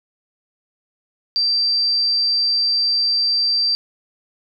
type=tone; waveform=sine; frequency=4691 Hz; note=D8; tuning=3 cents flat; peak=-15 dBFS; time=1.36-3.75 s; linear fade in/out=0 ms; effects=none